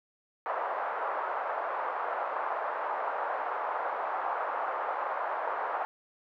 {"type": "band-pass noise", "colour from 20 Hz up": "white", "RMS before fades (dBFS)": -33, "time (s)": [0.46, 5.85], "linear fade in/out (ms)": 0, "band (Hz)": [570, 1200], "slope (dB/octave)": 24, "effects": []}